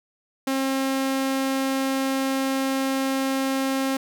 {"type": "tone", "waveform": "sawtooth", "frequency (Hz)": 268, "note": "C4", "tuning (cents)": 42, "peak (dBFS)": -18, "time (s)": [0.47, 3.97], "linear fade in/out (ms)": 5, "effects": []}